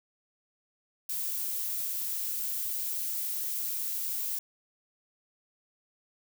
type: noise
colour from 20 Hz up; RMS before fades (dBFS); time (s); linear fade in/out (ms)
violet; -33; 1.09-4.39; 5
effects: none